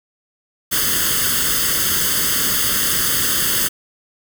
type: noise with comb filter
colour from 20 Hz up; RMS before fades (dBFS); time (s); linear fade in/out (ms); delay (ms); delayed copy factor
white; -18; 0.71-3.69; 20; 0.62; +0.85
effects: none